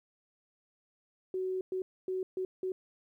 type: tone bursts at uneven times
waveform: sine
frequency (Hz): 373.5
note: F#4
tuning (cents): +16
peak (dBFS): -31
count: 5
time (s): 1.34-1.61 / 1.72-1.82 / 2.08-2.23 / 2.37-2.45 / 2.63-2.72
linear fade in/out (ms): 2
effects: 12-bit